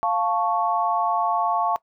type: chord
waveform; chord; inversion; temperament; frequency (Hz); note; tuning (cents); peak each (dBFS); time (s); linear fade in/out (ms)
sine; F augmented; none; equal; 698.5 / 880 / 1108.7; F5 / A5 / C#6; 0 / 0 / 0; -24; 0.03-1.76; 0
effects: noise-tail reverb RT60 0.1 s tail -19 dB re dry